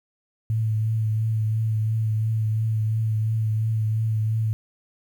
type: tone with vibrato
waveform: sine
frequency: 110 Hz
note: A2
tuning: in tune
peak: -20 dBFS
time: 0.5-4.53 s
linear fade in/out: 0 ms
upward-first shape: triangle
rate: 2.9 Hz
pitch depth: 28 cents each way
effects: 9-bit